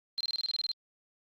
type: tone bursts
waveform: sine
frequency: 4158 Hz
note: C8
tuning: 12 cents flat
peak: -29 dBFS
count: 11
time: 0.18-0.716 s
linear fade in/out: 0 ms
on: 26 ms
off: 25 ms
effects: Opus 48 kbps